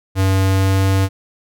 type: tone with pitch glide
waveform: square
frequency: 95.7 to 96.37 Hz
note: G2 to G2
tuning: -41 to -29 cents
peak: -13 dBFS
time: 0.15-1.09 s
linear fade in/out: 50 ms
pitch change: +12 cents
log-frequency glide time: 0.41-0.85 s
effects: none